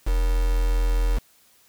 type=tone with quantisation; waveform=sine; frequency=42.42 Hz; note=F1; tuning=50 cents flat; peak=-18 dBFS; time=0.06-1.19 s; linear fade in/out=20 ms; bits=5; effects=white hiss -58 dBFS RMS until 1.68 s